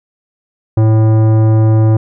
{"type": "tone with tanh clipping", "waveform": "sine", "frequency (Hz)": 110, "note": "A2", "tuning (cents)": 0, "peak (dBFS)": -8, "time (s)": [0.77, 1.97], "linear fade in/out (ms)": 5, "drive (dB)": 15, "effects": []}